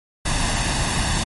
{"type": "noise with comb filter", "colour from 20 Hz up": "pink", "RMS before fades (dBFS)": -21, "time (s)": [0.25, 1.24], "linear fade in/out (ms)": 10, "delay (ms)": 1.1, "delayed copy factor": 0.6, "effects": ["MP3 48 kbps"]}